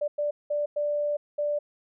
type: tone bursts at uneven times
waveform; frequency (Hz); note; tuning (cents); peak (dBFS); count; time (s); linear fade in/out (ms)
sine; 588; D5; +2; -24; 5; 0.01-0.08 / 0.18-0.31 / 0.5-0.66 / 0.76-1.17 / 1.38-1.59; 10
effects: none